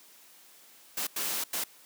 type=noise bursts at uneven times; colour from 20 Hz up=white; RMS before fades=-32 dBFS; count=3; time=0.97-1.07 / 1.16-1.44 / 1.53-1.64 s; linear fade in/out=5 ms; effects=white hiss -56 dBFS RMS until 1.85 s + high-pass 200 Hz 12 dB/octave